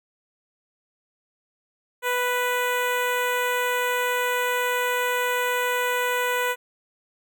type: tone with notch filter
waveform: 10% pulse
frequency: 493.9 Hz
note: B4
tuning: in tune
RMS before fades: -24 dBFS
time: 2.02-6.56 s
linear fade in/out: 50 ms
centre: 5000 Hz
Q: 0.68
effects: none